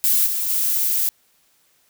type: noise with level steps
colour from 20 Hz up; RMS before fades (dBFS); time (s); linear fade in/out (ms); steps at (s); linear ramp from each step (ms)
violet; -17 / -23 / -20; 0.04-1.09; 0; 0.26 / 0.49; 10
effects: white hiss -61 dBFS RMS until 1.89 s